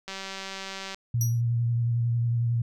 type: click train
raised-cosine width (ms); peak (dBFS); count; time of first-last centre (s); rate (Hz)
0.2; -19; 168; 0.08-0.945; 193
type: tone with vibrato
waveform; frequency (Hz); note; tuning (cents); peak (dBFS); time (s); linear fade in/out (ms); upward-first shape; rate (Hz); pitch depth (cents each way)
sine; 117.9; A#2; +20; -22; 1.14-2.62; 5; sine; 11; 23
type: tone with exponential decay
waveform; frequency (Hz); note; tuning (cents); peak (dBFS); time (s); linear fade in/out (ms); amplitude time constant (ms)
sawtooth; 5800; F#8; -35; -23; 1.21-1.41; 2; 43
effects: none